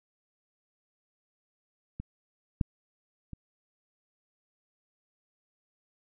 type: clicks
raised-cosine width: 5 ms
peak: -24 / -13 / -28 dBFS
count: 3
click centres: 2 / 2.612 / 3.333 s
effects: none